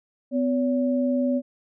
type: tone pair together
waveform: sine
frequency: 252.9 / 567.7 Hz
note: B3 / C#5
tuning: +41 / +41 cents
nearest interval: octave + major second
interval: 1400 cents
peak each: -21 / -26 dBFS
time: 0.31-1.42 s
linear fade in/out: 50 ms
effects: none